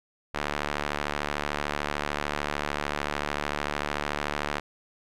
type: tone with band-pass filter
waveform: sawtooth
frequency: 73.42 Hz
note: D2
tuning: in tune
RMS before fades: -31 dBFS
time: 0.34-4.6 s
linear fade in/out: 10 ms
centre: 1600 Hz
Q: 0.7
effects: none